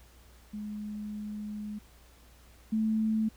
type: tone pair in turn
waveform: sine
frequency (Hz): 210 / 219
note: G#3 / A3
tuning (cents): +19 / -8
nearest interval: minor second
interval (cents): 73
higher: second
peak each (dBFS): -35 / -25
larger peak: second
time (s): 0.53-1.79 / 2.72-3.29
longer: first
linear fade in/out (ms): 10
effects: added 60 Hz sine -56 dBFS peak until 3.36 s + pink hiss -60 dBFS RMS until 3.36 s